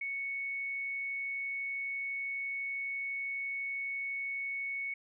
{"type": "tone", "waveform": "sine", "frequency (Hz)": 2217, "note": "C#7", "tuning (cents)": 0, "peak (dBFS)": -34, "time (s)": [0.01, 4.94], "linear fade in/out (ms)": 5, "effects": []}